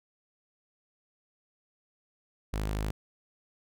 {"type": "tone", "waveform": "sawtooth", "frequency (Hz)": 52.2, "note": "G#1", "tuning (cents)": 10, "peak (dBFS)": -26, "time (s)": [2.53, 2.91], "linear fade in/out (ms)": 5, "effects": []}